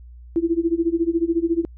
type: tone with tremolo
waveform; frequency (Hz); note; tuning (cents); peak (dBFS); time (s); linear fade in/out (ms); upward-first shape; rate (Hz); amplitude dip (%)
sine; 334.5; E4; +25; -14; 0.36-1.65; 0; sine; 14; 90
effects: added 60 Hz sine -39 dBFS peak until 1.77 s